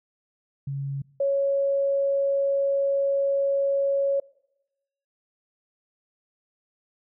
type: tone pair in turn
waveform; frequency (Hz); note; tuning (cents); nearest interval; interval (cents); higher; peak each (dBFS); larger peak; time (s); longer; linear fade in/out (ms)
sine; 138.59 / 554.4; C#3 / C#5; 0 / 0; 2 octaves; 2400; second; -27 / -20; second; 0.67-1.02 / 1.2-4.2; second; 5
effects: noise-tail reverb RT60 0.9 s tail -23 dB re dry